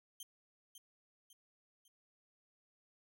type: tone with echo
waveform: 15% pulse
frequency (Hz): 3153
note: G7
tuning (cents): +9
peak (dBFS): -39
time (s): 0.2-0.23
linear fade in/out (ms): 2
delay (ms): 550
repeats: 3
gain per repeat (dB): -7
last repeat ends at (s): 1.88
effects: none